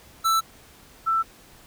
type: tone pair in turn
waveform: square / sine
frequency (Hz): 1324 / 1330.1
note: E6 / E6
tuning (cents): +7 / +15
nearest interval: unison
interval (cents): 8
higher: second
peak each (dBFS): -19 / -19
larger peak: neither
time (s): 0.24-0.41 / 1.06-1.23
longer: neither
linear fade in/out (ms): 20
effects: pink hiss -51 dBFS RMS until 1.66 s